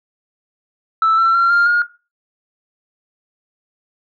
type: tone with pitch steps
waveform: sine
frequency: 1318.5 / 1344.7 / 1371.3 / 1398.5 / 1426.3 Hz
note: E6 / E6 / F6 / F6 / F6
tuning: 0 / +34 / -32 / +2 / +36 cents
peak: -9 dBFS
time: 1.02-1.82 s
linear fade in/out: 2 ms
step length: 160 ms
effects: noise-tail reverb RT60 0.3 s tail -18 dB re dry + tanh soft clip ceiling -8 dBFS